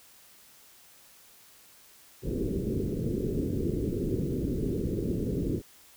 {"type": "low-pass noise", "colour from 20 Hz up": "white", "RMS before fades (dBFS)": -30, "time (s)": [2.22, 5.62], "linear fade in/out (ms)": 50, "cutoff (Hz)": 430, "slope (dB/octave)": 48, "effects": ["white hiss -56 dBFS RMS until 5.96 s"]}